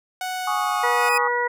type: tone with pitch glide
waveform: sawtooth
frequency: 740 to 728.1 Hz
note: F#5 to F#5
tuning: 0 to -28 cents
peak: -22 dBFS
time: 0.21-1.09 s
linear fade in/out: 2 ms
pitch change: -28 cents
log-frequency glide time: 0.36-0.8 s
type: chord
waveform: sine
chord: Ab suspended fourth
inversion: none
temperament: equal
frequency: 830.6 / 1108.7 / 1244.5 Hz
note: Ab5 / Db6 / Eb6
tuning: 0 / 0 / 0 cents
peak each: -26 dBFS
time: 0.47-1.28 s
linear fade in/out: 5 ms
type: tone with exponential growth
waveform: 40% pulse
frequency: 2496 Hz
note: D#7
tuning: 5 cents sharp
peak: -19 dBFS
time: 0.49-1.18 s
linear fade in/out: 5 ms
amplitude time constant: 150 ms
type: harmonic tone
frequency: 484.3 Hz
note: B4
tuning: 34 cents flat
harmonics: 1 / 2 / 3 / 4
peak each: -25 / -24 / -29 / -25 dBFS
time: 0.83-1.48 s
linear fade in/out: 10 ms
effects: none